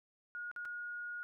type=tone with dropouts; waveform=sine; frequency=1439 Hz; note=F#6; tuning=49 cents flat; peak=-40 dBFS; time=0.35-1.23 s; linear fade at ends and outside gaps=0 ms; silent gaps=0.514-0.562 / 0.651-0.655 s; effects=none